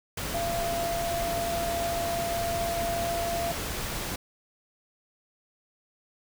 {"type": "tone in noise", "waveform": "sine", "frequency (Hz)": 682, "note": "F5", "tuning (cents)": -41, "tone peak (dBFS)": -28, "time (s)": [0.34, 3.52], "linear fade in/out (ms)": 5, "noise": "pink", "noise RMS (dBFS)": -33, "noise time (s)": [0.17, 4.16], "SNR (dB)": 2, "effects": []}